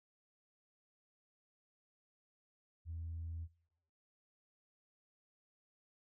sine tone, 82.7 Hz, E2, 6 cents sharp, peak -40 dBFS, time 2.85-3.48 s, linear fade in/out 50 ms, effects noise-tail reverb RT60 0.9 s tail -22 dB re dry + tanh soft clip ceiling -37 dBFS

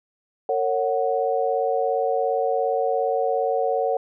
sine chord, F# major, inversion first, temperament equal with one note detuned, 457.1 / 554.4 / 740 Hz, A#4 / C#5 / F#5, -34 / 0 / 0 cents, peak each -24 dBFS, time 0.49-3.97 s, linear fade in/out 2 ms, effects none

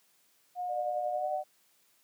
sine tone with pitch glide, 720 to 748.8 Hz, F#5 to F#5, -47 to +20 cents, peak -32 dBFS, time 0.55-1.44 s, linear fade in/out 50 ms, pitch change +67 cents, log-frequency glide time 1.12-1.3 s
sine tone with tremolo, 602 Hz, D5, 43 cents sharp, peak -30 dBFS, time 0.68-1.44 s, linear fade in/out 50 ms, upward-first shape triangle, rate 11 Hz, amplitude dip 65%
effects white hiss -68 dBFS RMS until 2.03 s + high-pass 150 Hz 12 dB/octave

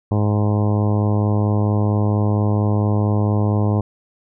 harmonic tone, 104.4 Hz, G#2, 10 cents sharp, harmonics 1 / 2 / 3 / 4 / 5 / 6 / 7 / 8 / 9 / 10, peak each -16 / -22 / -26 / -28 / -30 / -32 / -33 / -34 / -35 / -36 dBFS, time 0.11-3.81 s, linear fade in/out 5 ms, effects none

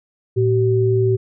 sine tone pair together, 113.55 / 382.2 Hz, A#2 / G4, -45 / -44 cents, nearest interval octave + major sixth, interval 2101 cents, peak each -16 dBFS, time 0.36-1.17 s, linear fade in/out 20 ms, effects none

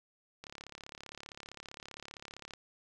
click train, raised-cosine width 0.2 ms, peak -28 dBFS, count 75, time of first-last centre 0.44-2.536 s, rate 35.3 Hz, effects none

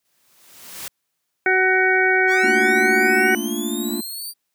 white noise with exponential growth, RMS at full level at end -30 dBFS, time 0.05-0.88 s, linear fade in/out 2 ms, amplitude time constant 180 ms
harmonic tone, 374.6 Hz, F#4, 21 cents sharp, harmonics 1 / 2 / 4 / 5 / 6, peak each -20 / -23 / -18 / -23 / -21 dBFS, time 1.46-3.35 s, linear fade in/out 2 ms
10% pulse linear sweep, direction up, 1046.5 to 4699 Hz, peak -22 dBFS, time 2.27-4.34 s, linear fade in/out 50 ms
triangle chord, Bb major seventh, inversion third, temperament just, 218.5 / 233.1 / 291.4 / 349.6 Hz, A3 / Bb3 / D4 / F4, -12 / 0 / -13 / +2 cents, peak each -26 dBFS, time 2.43-4.01 s, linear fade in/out 10 ms
effects white hiss -75 dBFS RMS until 4.54 s + high-pass 100 Hz 12 dB/octave

